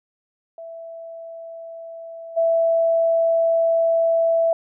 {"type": "tone with level steps", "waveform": "sine", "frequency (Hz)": 662, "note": "E5", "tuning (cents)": 7, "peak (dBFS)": [-33, -15], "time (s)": [0.58, 4.53], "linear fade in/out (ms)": 2, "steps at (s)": 2.36, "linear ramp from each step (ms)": 20, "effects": []}